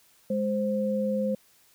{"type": "tone pair together", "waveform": "sine", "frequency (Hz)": [207.6, 523], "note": ["G#3", "C5"], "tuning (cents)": [0, -1], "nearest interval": "octave + major third", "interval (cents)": 1599, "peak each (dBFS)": -27, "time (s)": [0.3, 1.35], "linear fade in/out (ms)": 5, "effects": ["white hiss -61 dBFS RMS until 1.74 s"]}